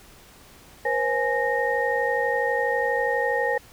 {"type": "tone cluster", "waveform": "sine", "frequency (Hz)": [480.8, 533, 838, 1853], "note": ["B4", "C5", "G#5", "A#6"], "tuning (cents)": [-46, 32, 15, -11], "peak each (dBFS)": [-26, -27, -27, -26], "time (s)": [0.85, 3.58], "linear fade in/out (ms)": 5, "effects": ["pink hiss -50 dBFS RMS until 3.72 s"]}